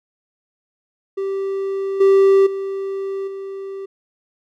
triangle tone with level steps, 390 Hz, G4, 9 cents flat, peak -18 / -7 / -20 / -25 dBFS, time 1.17-3.86 s, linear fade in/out 10 ms, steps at 2 / 2.46 / 3.27 s, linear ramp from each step 10 ms, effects none

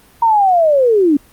sine linear sweep, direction down, 940 to 272.6 Hz, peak -8 dBFS, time 0.22-1.17 s, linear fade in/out 5 ms, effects pink hiss -47 dBFS RMS until 1.32 s + Opus 32 kbps

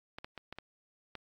clicks, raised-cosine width 0.3 ms, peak -26 dBFS, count 6, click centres 0.185 / 0.245 / 0.377 / 0.526 / 0.586 / 1.153 s, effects AAC 32 kbps

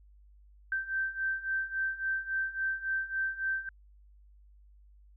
sine beating tone pair, 1557 / 1560.6 Hz, G6 / G6, -12 / -8 cents, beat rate 3.6 Hz, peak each -35 / -32 dBFS, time 0.72-3.69 s, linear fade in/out 2 ms, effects added 50 Hz sine -55 dBFS peak until 5.16 s

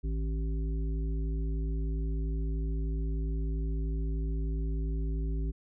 harmonic tone with a mistuned harmonic, 55 Hz, A1, in tune, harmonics 1 / 3 / 5 / 7, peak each -29 / -39 / -43 / -46 dBFS, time 0.03-5.52 s, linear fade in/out 20 ms, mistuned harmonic 3, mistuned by -74 cents, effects none

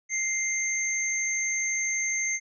sine tone pair together, 2093 / 6326 Hz, C7 / G8, 0 / +15 cents, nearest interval octave + perfect fifth, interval 1915 cents, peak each -28 dBFS, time 0.09-2.4 s, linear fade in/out 50 ms, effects none

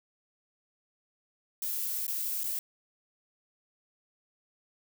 violet noise with dropouts, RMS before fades -33 dBFS, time 1.62-2.59 s, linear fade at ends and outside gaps 2 ms, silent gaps 2.067-2.079 / 2.436-2.44 s, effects none

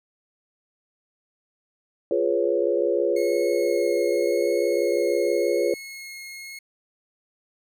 sine chord, C# dominant seventh, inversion first, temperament equal, 349.2 / 415.3 / 493.9 / 554.4 Hz, E#4 / G#4 / B4 / C#5, 0 / 0 / 0 / 0 cents, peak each -25 dBFS, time 2.11-5.74 s, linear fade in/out 2 ms
sawtooth tone with vibrato, 2168 Hz, C#7, 39 cents flat, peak -33 dBFS, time 3.16-6.59 s, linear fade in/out 5 ms, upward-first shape sine, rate 0.89 Hz, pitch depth 10 cents each way
effects none

